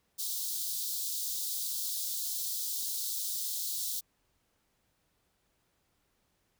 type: high-pass noise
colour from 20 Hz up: white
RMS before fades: -35 dBFS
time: 0.18-4.01 s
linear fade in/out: 20 ms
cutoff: 3600 Hz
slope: 48 dB/octave
effects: pink hiss -75 dBFS RMS until 6.59 s